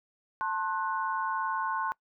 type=chord; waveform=sine; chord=F# diminished; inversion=first; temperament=just; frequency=888 / 1065.6 / 1480 Hz; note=A5 / C6 / F#6; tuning=+16 / +31 / 0 cents; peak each=-33 / -31 / -35 dBFS; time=0.41-1.92 s; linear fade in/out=0 ms; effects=noise-tail reverb RT60 0.1 s tail -23 dB re dry